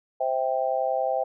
sine chord, C major, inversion none, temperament just, 523.3 / 654.1 / 784.9 Hz, C5 / E5 / G5, 0 / -14 / +2 cents, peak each -27 dBFS, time 0.2-1.24 s, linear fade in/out 10 ms, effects none

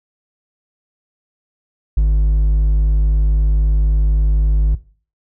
sine tone with hard clipping, 51.91 Hz, G#1, in tune, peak -11 dBFS, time 1.97-4.75 s, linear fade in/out 5 ms, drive 3 dB, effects noise-tail reverb RT60 0.4 s tail -18 dB re dry

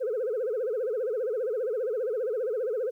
sine tone with vibrato, 468.8 Hz, A#4, 10 cents sharp, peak -25 dBFS, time 0-2.91 s, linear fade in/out 20 ms, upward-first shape sine, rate 15 Hz, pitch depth 210 cents each way, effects tanh soft clip ceiling -23 dBFS + 11-bit

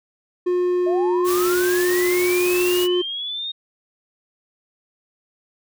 triangle tone, 358.3 Hz, F4, 44 cents sharp, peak -15 dBFS, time 0.46-3.02 s, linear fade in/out 10 ms
sine linear sweep, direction up, 620 to 3729 Hz, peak -25 dBFS, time 0.86-3.52 s, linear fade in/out 10 ms
white noise, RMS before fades -28 dBFS, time 1.24-2.88 s, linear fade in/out 50 ms
effects none

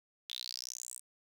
sawtooth tone with high-pass filter sweep, 61.74 Hz, B1, in tune, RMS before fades -44 dBFS, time 0.29-1 s, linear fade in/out 10 ms, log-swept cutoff 3400 to 8800 Hz, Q 9.9, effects 11-bit

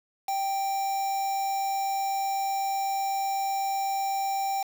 triangle tone with quantisation, 784 Hz, G5, in tune, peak -24 dBFS, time 0.28-4.63 s, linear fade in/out 5 ms, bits 6, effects none

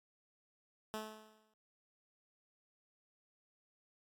10% pulse tone with exponential decay, 216.6 Hz, A3, 27 cents flat, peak -30 dBFS, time 0.94-1.54 s, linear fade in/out 0 ms, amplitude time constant 130 ms, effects AAC 64 kbps

